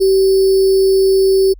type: tone with sample-and-hold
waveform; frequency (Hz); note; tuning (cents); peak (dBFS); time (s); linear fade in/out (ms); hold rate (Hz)
sine; 384.6; G4; -33; -8; 0-1.54; 20; 4900
effects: added 44 Hz sine -34 dBFS peak until 1.59 s